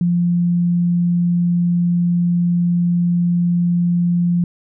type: tone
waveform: sine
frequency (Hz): 174.1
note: F3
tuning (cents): -5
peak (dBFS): -13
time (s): 0.01-4.44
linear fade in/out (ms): 2
effects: none